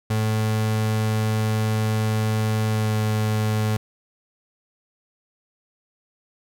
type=tone with pitch glide; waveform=35% pulse; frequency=109 to 108 Hz; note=A2 to A2; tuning=-16 to -32 cents; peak=-18 dBFS; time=0.1-3.77 s; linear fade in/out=5 ms; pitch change=-16 cents; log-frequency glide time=2.68-2.95 s; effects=none